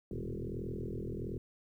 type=tone with frequency modulation; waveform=sine; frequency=128 Hz; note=C3; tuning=38 cents flat; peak=-36 dBFS; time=0.11-1.38 s; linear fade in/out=2 ms; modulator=41.4 Hz; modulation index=7.3; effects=12-bit